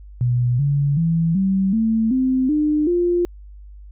sine tone with pitch steps, 122.4 / 142.23 / 165.28 / 192.07 / 223.2 / 259.4 / 301.4 / 350.2 Hz, B2 / C#3 / E3 / G3 / A3 / C4 / D4 / F4, -15 / +45 / +5 / -35 / +25 / -15 / +45 / +5 cents, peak -15 dBFS, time 0.21-3.25 s, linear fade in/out 0 ms, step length 380 ms, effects added 50 Hz sine -37 dBFS peak until 3.91 s

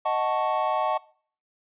triangle chord, D# half-diminished seventh, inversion none, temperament equal, 622.3 / 740 / 880 / 1108.7 Hz, D#5 / F#5 / A5 / C#6, 0 / 0 / 0 / 0 cents, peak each -26 dBFS, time 0.05-0.98 s, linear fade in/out 10 ms, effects noise-tail reverb RT60 0.5 s tail -22 dB re dry + resampled to 8000 Hz

